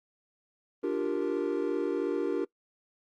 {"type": "chord", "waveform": "triangle", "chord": "G minor seventh", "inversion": "second", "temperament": "equal", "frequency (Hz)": [293.7, 349.2, 392, 466.2], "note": ["D4", "F4", "G4", "Bb4"], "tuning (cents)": [0, 0, 0, 0], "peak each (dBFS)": -31, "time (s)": [0.83, 2.45], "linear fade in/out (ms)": 10, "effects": ["noise-tail reverb RT60 0.1 s tail -22 dB re dry", "Opus 32 kbps"]}